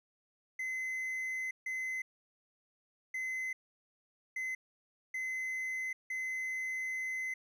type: tone bursts at uneven times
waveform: triangle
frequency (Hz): 2046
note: C7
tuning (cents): -39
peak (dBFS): -33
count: 6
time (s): 0.59-1.51 / 1.66-2.02 / 3.14-3.53 / 4.36-4.55 / 5.14-5.93 / 6.1-7.34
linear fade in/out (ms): 5
effects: none